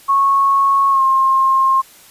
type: tone with pitch glide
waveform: sine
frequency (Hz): 1100 to 1065.6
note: C#6 to C6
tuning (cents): -14 to +31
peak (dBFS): -10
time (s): 0.08-1.82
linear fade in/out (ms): 20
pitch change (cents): -55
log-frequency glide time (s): 0.9-1.02
effects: white hiss -44 dBFS RMS until 2.1 s + resampled to 32000 Hz